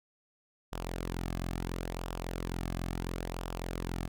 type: tone with flanger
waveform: sawtooth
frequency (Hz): 43.65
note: F1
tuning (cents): 0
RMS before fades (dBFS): -37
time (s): 0.72-4.08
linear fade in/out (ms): 10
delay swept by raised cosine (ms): 0.46 to 2.16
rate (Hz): 0.73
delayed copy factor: -0.5
effects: none